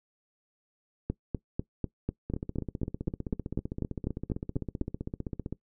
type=two click trains; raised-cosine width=3 ms; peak=-21 / -16 dBFS; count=51 / 16; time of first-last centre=2.3-5.526 / 1.1-4.813 s; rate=15.5 / 4.04 Hz; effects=noise-tail reverb RT60 0.1 s tail -20 dB re dry